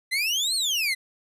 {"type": "exponential two-way sweep", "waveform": "30% pulse", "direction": "up then down", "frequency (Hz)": [1989, 4388, 1989], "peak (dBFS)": -20, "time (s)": [0.11, 0.95], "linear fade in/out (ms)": 20, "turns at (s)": 0.55, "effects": ["resampled to 32000 Hz"]}